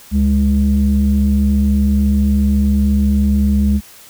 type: tone pair together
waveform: sine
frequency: 71.13 / 205.3 Hz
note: C#2 / G#3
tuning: +45 / -20 cents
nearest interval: octave + tritone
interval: 1835 cents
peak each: -12 dBFS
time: 0.11-3.81 s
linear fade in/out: 50 ms
effects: tanh soft clip ceiling -5 dBFS + white hiss -41 dBFS RMS until 4.09 s